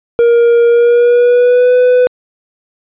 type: tone with pitch glide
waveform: triangle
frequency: 470.7 to 498.7 Hz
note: A#4 to B4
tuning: +17 to +17 cents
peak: -3 dBFS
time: 0.19-2.07 s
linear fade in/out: 0 ms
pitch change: +100 cents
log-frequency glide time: 0.68-1.74 s
effects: resampled to 8000 Hz